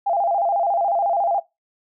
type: tone with vibrato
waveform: sine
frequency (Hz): 740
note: F#5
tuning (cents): 0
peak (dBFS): -17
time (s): 0.06-1.4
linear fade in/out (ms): 10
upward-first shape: square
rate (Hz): 14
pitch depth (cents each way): 140
effects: noise-tail reverb RT60 0.2 s tail -20 dB re dry